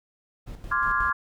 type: noise with tremolo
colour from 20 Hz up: brown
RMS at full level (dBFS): -37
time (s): 0.46-1.12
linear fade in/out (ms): 20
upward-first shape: square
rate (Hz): 5.5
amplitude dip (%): 60
type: chord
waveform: sine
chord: D half-diminished seventh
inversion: third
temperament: equal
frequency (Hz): 1046.5 / 1174.7 / 1396.9 / 1661.2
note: C6 / D6 / F6 / Ab6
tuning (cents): 0 / 0 / 0 / 0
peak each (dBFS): -27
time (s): 0.71-1.13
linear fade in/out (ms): 10
effects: none